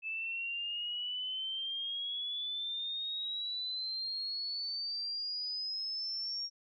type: exponential sweep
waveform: sine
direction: up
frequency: 2615 to 5588 Hz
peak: -35 dBFS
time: 0.02-6.5 s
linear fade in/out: 50 ms
effects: none